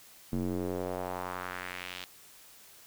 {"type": "tone with band-pass filter sweep", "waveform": "square", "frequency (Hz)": 45.39, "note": "F#1", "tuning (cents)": -32, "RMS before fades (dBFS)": -36, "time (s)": [0.32, 2.05], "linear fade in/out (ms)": 10, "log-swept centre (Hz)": [230, 3500], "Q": 1.8, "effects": ["white hiss -55 dBFS RMS until 2.86 s"]}